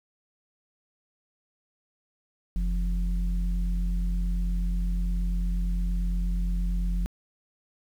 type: tone pair together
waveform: sine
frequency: 45.72 / 174.61 Hz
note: F#1 / F3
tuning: -20 / 0 cents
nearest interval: octave + major seventh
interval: 2320 cents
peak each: -23 / -32 dBFS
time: 2.56-7.06 s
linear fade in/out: 0 ms
effects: tanh soft clip ceiling -19 dBFS + 9-bit